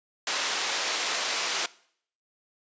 white band-pass noise, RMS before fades -29 dBFS, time 0.27-1.66 s, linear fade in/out 2 ms, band 460 to 5600 Hz, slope 12 dB/octave, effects noise-tail reverb RT60 0.6 s tail -21 dB re dry + resampled to 16000 Hz

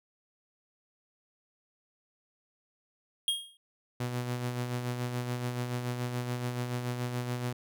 square tone with exponential decay, 3252 Hz, G#7, 37 cents flat, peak -24 dBFS, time 3.28-3.57 s, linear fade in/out 1 ms, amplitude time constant 63 ms
sawtooth tone with tremolo, 123 Hz, B2, 7 cents flat, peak -26 dBFS, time 4-7.53 s, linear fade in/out 5 ms, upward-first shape sine, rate 7 Hz, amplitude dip 45%
effects none

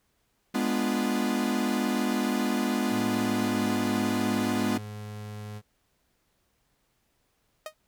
45% pulse chord, G# diminished seventh, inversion none, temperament equal, 207.7 / 246.9 / 293.7 / 349.2 Hz, G#3 / B3 / D4 / F4, 0 / 0 / 0 / 0 cents, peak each -30 / -28 / -33 / -34 dBFS, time 0.54-4.78 s, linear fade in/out 10 ms
35% pulse tone with pitch glide, 110 to 105.28 Hz, A2 to G#2, 0 to +24 cents, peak -35 dBFS, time 2.89-5.62 s, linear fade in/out 50 ms, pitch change -76 cents, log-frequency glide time 3.28-3.58 s
sawtooth tone with exponential decay, 622.3 Hz, D#5, in tune, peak -27 dBFS, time 7.66-7.74 s, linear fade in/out 2 ms, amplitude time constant 17 ms
effects pink hiss -72 dBFS RMS until 7.87 s

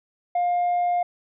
sine tone with tanh clipping, 707 Hz, F5, 21 cents sharp, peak -20 dBFS, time 0.35-1.03 s, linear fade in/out 5 ms, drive 1 dB, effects none

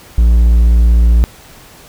triangle tone, 57.8 Hz, A#1, 14 cents flat, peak -3 dBFS, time 0.18-1.24 s, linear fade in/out 0 ms, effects pink hiss -39 dBFS RMS until 1.88 s

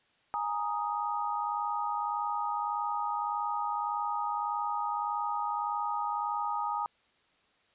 sine chord, Ab suspended second, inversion none, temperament equal, 830.6 / 932.3 / 1244.5 Hz, Ab5 / Bb5 / Eb6, 0 / 0 / 0 cents, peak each -34 dBFS, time 0.34-6.86 s, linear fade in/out 0 ms, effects white hiss -68 dBFS RMS until 7.74 s + resampled to 8000 Hz

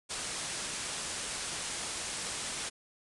white low-pass noise, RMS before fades -38 dBFS, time 0.09-2.7 s, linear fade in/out 20 ms, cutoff 10000 Hz, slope 96 dB/octave, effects none

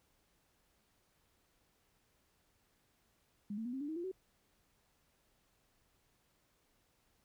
sine tone with pitch steps, 205.1 / 223.7 / 243.9 / 266 / 290.1 / 316.3 / 344.9 / 376.2 Hz, G#3 / A3 / B3 / C4 / D4 / D#4 / F4 / F#4, -21 / +29 / -21 / +29 / -21 / +29 / -22 / +29 cents, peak -38 dBFS, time 3.5-4.116 s, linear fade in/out 5 ms, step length 77 ms, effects pink hiss -75 dBFS RMS until 7.24 s

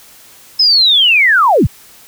sine linear sweep, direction down, 5200 to 40.65 Hz, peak -6 dBFS, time 0.59-1.67 s, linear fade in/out 10 ms, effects white hiss -41 dBFS RMS until 2.07 s

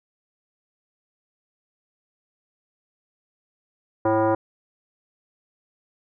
sine tone with frequency modulation, 105.4 Hz, G#2, 26 cents sharp, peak -17 dBFS, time 4.05-4.35 s, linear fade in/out 5 ms, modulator 439 Hz, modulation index 2, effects none

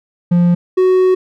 triangle tone pair in turn, 174.61 / 371.2 Hz, F3 / F#4, 0 / +6 cents, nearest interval octave + minor second, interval 1306 cents, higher second, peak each -6 dBFS, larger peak neither, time 0.31-0.55 / 0.77-1.15 s, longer second, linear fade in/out 10 ms, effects none

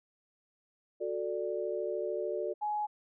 sine chord, D major, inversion first, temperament just, 367.1 / 440.5 / 587.3 Hz, F#4 / A4 / D5, -14 / +2 / 0 cents, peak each -36 dBFS, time 1-2.54 s, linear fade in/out 20 ms
sine tone, 840 Hz, G#5, 19 cents sharp, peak -30 dBFS, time 2.61-2.87 s, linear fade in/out 20 ms
effects none

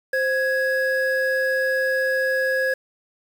triangle tone pair together, 523.3 / 1665.4 Hz, C5 / G#6, 0 / +4 cents, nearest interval octave + minor sixth, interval 2004 cents, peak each -20 dBFS, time 0.13-2.74 s, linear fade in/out 5 ms, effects 7-bit

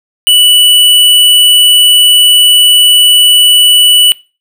sine tone with hard clipping, 2960 Hz, F#7, in tune, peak -3 dBFS, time 0.27-4.12 s, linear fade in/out 0 ms, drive 17 dB, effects noise-tail reverb RT60 0.3 s tail -21 dB re dry

